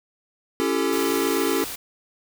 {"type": "chord", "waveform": "square", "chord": "A dominant seventh", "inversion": "first", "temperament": "equal with one note detuned", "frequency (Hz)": [277.2, 338.3, 392, 440], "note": ["C#4", "E4", "G4", "A4"], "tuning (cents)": [0, 45, 0, 0], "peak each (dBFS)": -27, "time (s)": [0.6, 1.64], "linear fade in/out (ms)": 0}
{"type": "noise", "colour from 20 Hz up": "white", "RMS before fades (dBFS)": -33, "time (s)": [0.92, 1.76], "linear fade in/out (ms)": 10}
{"effects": []}